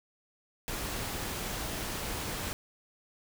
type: noise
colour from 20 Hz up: pink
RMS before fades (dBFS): -36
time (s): 0.68-2.53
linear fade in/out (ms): 0
effects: none